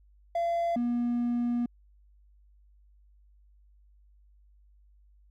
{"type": "tone pair in turn", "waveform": "triangle", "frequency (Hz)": [682, 239.9], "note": ["F5", "A#3"], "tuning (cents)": [-41, 50], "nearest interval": "octave + tritone", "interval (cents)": 1809, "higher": "first", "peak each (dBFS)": -23, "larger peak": "neither", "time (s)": [[0.35, 0.76], [0.76, 1.66]], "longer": "second", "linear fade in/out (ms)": 5, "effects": ["tanh soft clip ceiling -19 dBFS", "added 50 Hz sine -57 dBFS peak until 5.3 s"]}